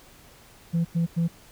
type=tone bursts; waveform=sine; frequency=168 Hz; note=E3; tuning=33 cents sharp; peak=-18 dBFS; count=3; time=0.73-1.282 s; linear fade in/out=20 ms; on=120 ms; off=96 ms; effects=tanh soft clip ceiling -19 dBFS + pink hiss -52 dBFS RMS until 1.51 s